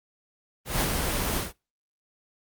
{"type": "noise with ADSR envelope", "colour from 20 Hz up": "pink", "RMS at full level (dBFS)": -23, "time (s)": [0.65, 1.53], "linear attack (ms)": 160, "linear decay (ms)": 60, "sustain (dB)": -4, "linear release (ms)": 160, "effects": ["noise-tail reverb RT60 0.3 s tail -25 dB re dry", "Opus 24 kbps"]}